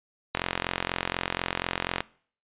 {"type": "click train", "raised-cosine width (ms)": 0.3, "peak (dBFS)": -9, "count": 74, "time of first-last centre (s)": [0.35, 2.005], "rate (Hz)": 44.1, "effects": ["noise-tail reverb RT60 0.5 s tail -22 dB re dry", "resampled to 8000 Hz"]}